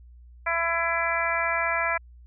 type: harmonic tone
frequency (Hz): 334.8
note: E4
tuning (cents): +27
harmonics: 2 / 3 / 4 / 5 / 6 / 7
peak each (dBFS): -30 / -30 / -30 / -30 / -30 / -30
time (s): 0.46-1.98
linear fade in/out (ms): 10
effects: added 60 Hz sine -46 dBFS peak until 2.26 s